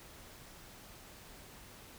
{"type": "silence", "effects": ["pink hiss -54 dBFS RMS until 1.98 s"]}